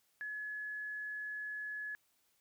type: tone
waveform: sine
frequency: 1700 Hz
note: G#6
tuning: 40 cents sharp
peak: -39 dBFS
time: 0.21-1.95 s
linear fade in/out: 0 ms
effects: white hiss -75 dBFS RMS until 2.4 s